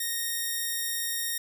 5% pulse tone, 1857 Hz, A#6, 7 cents flat, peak -18 dBFS, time 0-1.38 s, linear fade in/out 5 ms, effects none

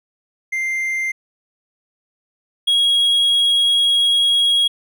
triangle tone pair in turn, 2093 / 3303 Hz, C7 / G#7, 0 / -10 cents, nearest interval minor sixth, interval 790 cents, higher second, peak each -17 / -11 dBFS, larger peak second, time 0.52-1.12 / 2.67-4.68 s, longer second, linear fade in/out 10 ms, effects none

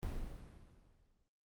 brown noise with exponential decay, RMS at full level -38 dBFS, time 0.03-1.28 s, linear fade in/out 0 ms, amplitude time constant 270 ms, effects Opus 32 kbps

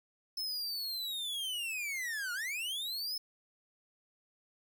45% pulse linear two-way sweep, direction down then up, 5274 to 1396.9 to 5274 Hz, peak -35 dBFS, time 0.37-3.18 s, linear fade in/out 5 ms, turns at 2.33 s, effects none

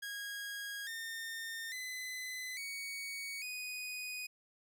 sawtooth tone with pitch steps, 1640 / 1819.7 / 2019 / 2240 / 2486 Hz, G#6 / A#6 / B6 / C#7 / D#7, -22 / -42 / +38 / +18 / -2 cents, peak -37 dBFS, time 0.02-4.27 s, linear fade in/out 10 ms, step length 850 ms, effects none

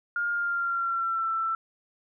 sine tone with pitch glide, 1413 to 1333.7 Hz, F6 to E6, +20 to +20 cents, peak -25 dBFS, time 0.16-1.55 s, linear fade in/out 2 ms, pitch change -100 cents, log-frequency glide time 0.31-1.3 s, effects none

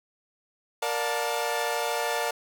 sawtooth chord, Bb major seventh, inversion none, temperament equal with one note detuned, 466.2 / 587.3 / 716 / 880 Hz, Bb4 / D5 / F5 / A5, 0 / 0 / +43 / 0 cents, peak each -28 dBFS, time 0.82-2.31 s, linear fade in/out 5 ms, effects none

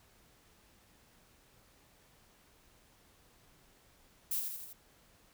violet noise with echo, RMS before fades -34 dBFS, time 4.31-4.4 s, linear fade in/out 5 ms, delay 83 ms, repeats 4, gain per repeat -4 dB, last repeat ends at 4.732 s, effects pink hiss -65 dBFS RMS until 5.33 s

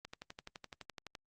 click train, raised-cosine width 0.2 ms, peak -28 dBFS, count 14, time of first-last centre 0.05-1.152 s, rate 11.8 Hz, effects Opus 48 kbps

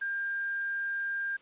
sine tone with quantisation, 1600 Hz, G6, 35 cents sharp, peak -30 dBFS, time 0.01-1.37 s, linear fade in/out 10 ms, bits 9, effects white hiss -59 dBFS RMS until 1.41 s + resampled to 8000 Hz

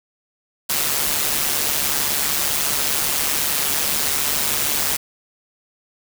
white noise with amplitude modulation, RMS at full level -18 dBFS, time 0.69-4.97 s, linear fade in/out 10 ms, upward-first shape sine, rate 145 Hz, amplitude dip 60%, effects none

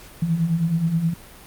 sine beating tone pair, 158 / 167.5 Hz, D#3 / E3, +27 / +28 cents, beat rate 9.5 Hz, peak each -26 / -19 dBFS, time 0.22-1.14 s, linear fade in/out 5 ms, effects pink hiss -44 dBFS RMS until 1.46 s + Opus 48 kbps

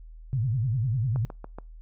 sine tone with vibrato, 120 Hz, B2, 49 cents flat, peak -23 dBFS, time 0.33-1.25 s, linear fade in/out 0 ms, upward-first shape sine, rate 10 Hz, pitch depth 240 cents each way
click train, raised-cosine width 1 ms, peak -24 dBFS, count 4, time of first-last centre 1.16-1.586 s, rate 7.05 Hz
effects noise-tail reverb RT60 0.3 s tail -26 dB re dry + added 40 Hz sine -42 dBFS peak until 1.81 s

